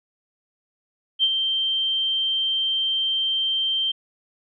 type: tone with ADSR envelope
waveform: sine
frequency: 3140 Hz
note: G7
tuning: 2 cents sharp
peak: -14 dBFS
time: 1.19-3.92 s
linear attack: 43 ms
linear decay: 49 ms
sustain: -6 dB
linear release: 10 ms
effects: none